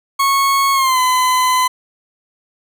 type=tone with pitch glide; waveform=40% pulse; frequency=1100 to 1014.5 Hz; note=C#6 to B5; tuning=-14 to +46 cents; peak=-11 dBFS; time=0.19-1.68 s; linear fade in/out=10 ms; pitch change=-140 cents; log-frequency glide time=0.73-0.99 s; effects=none